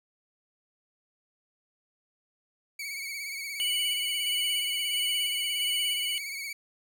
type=tone with vibrato; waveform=sawtooth; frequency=2240 Hz; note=C#7; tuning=18 cents sharp; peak=-31 dBFS; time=2.79-6.53 s; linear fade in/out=5 ms; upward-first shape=triangle; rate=17 Hz; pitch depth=72 cents each way
type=tone with tremolo; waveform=square; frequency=2960 Hz; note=F#7; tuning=in tune; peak=-27 dBFS; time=3.6-6.18 s; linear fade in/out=0 ms; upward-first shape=square; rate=1.5 Hz; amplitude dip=25%
effects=none